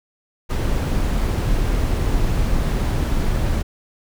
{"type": "noise", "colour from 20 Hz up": "brown", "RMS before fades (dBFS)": -19, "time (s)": [0.49, 3.63], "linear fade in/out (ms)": 20, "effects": []}